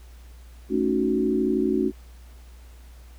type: chord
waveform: sine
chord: D# half-diminished seventh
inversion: second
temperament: equal with one note detuned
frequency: 220 / 278 / 311.1 / 370 Hz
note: A3 / C#4 / D#4 / F#4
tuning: 0 / +5 / 0 / 0 cents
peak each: -26 / -25 / -28 / -24 dBFS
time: 0.69-1.92 s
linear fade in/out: 50 ms
effects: added 60 Hz sine -43 dBFS peak until 3.18 s + pink hiss -56 dBFS RMS until 3.18 s